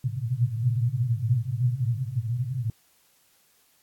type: band-pass noise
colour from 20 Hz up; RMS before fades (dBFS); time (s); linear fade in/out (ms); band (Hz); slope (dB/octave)
white; -26; 0.04-2.7; 2; 110 to 130; 96
effects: white hiss -63 dBFS RMS until 3.82 s + AAC 64 kbps